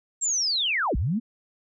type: linear two-way sweep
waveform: sine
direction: down then up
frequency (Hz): 7620 to 43.65 to 243.8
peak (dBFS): -22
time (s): 0.21-1.2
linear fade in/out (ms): 20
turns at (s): 0.96
effects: none